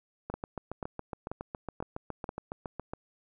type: two click trains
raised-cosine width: 1 ms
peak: -21 / -22 dBFS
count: 5 / 20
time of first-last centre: 0.34-2.291 / 0.3-2.935 s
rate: 2.05 / 7.21 Hz
effects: none